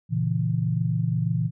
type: chord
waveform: sine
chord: A# diminished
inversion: none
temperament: equal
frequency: 116.54 / 138.59 / 164.81 Hz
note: A#2 / C#3 / E3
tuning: 0 / 0 / 0 cents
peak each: -25 / -28 / -25 dBFS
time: 0.09-1.51 s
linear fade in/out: 50 ms
effects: none